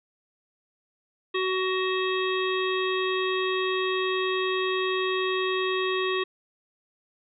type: harmonic tone with a mistuned harmonic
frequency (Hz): 374.2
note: F#4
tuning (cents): +20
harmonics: 1 / 3 / 5 / 7 / 9 / 10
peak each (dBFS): -26 / -31 / -33 / -34 / -36 / -36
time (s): 1.34-6.24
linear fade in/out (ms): 10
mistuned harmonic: 9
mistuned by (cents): -48
effects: none

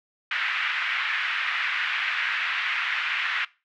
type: band-pass noise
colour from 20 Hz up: pink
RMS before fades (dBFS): -27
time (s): 0.31-3.45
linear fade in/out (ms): 5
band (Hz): 1500 to 2700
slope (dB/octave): 24
effects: noise-tail reverb RT60 0.3 s tail -21 dB re dry

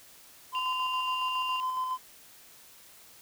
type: tone with tremolo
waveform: triangle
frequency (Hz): 1024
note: C6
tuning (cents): -38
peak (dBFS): -25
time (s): 0.52-1.98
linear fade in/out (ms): 50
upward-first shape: square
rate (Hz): 7.2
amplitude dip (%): 35
type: tone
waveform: sine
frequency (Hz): 2794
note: F7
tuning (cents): 0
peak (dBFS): -32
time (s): 0.55-1.6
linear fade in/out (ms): 0
effects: tanh soft clip ceiling -22 dBFS + white hiss -54 dBFS RMS until 3.21 s

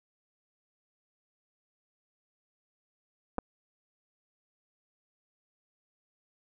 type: clicks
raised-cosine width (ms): 1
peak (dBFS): -18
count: 2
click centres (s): 3.383 / 3.387
effects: none

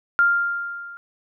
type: tone with level ramp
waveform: sine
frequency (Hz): 1396.9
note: F6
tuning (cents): 0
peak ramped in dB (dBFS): -12 to -36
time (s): 0.19-0.97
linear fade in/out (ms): 0
effects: none

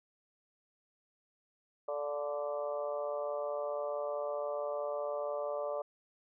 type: harmonic tone with a mistuned harmonic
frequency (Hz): 146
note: D3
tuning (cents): -10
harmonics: 3 / 4 / 5 / 6 / 7 / 8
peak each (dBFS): -42 / -35 / -45 / -49 / -48 / -45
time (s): 1.88-5.82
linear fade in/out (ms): 5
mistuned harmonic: 5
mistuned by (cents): -37
effects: none

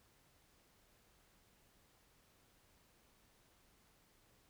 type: silence
effects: pink hiss -71 dBFS RMS until 4.49 s

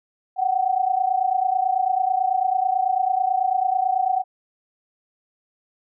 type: tone pair together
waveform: sine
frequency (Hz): 736.9 / 766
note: F#5 / G5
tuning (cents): -7 / -40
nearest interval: minor second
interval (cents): 67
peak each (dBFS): -21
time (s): 0.36-4.24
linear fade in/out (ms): 50
effects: none

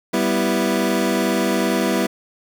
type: chord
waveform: 25% pulse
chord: E minor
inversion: first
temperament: equal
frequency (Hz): 196 / 246.9 / 329.6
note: G3 / B3 / E4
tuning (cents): 0 / 0 / 0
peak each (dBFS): -18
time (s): 0.13-2.07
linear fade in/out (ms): 10
effects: 8-bit

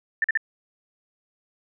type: tone bursts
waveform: sine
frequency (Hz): 1782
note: A6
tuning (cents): +22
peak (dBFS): -18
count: 3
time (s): 0.22-0.374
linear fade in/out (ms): 2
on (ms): 22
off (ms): 44
effects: none

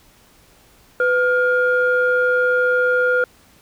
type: tone pair together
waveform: sine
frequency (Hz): 500 / 1414.2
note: B4 / F6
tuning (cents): +21 / +21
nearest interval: octave + tritone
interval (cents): 1800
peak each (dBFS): -16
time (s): 1-3.24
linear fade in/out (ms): 2
effects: tanh soft clip ceiling -7 dBFS + pink hiss -52 dBFS RMS until 3.61 s

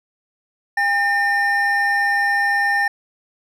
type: tone pair together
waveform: triangle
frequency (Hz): 806 / 1809.4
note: G5 / A6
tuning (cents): +48 / +48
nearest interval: octave + major second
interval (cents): 1400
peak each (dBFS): -19 / -15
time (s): 0.77-2.88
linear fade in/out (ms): 5
effects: none

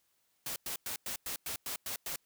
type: noise bursts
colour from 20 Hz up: white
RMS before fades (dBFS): -38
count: 9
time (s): 0.46-2.16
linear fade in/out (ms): 2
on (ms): 100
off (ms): 100
effects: white hiss -75 dBFS RMS until 2.25 s

